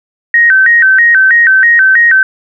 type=tone with vibrato; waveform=sine; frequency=1700 Hz; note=G#6; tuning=40 cents sharp; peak=-3 dBFS; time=0.34-2.23 s; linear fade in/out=2 ms; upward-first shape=square; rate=3.1 Hz; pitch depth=170 cents each way; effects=none